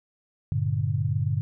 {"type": "chord", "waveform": "sine", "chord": "G minor", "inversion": "none", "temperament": "equal with one note detuned", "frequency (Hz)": [98, 116.54, 144.56], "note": ["G2", "Bb2", "D3"], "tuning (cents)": [0, 0, -27], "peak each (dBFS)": -27, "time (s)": [0.52, 1.41], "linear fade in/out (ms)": 0, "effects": []}